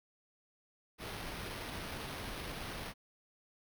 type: noise with sample-and-hold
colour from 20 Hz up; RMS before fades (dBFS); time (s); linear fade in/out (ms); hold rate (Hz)
pink; -43; 0.98-2.94; 50; 7350
effects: none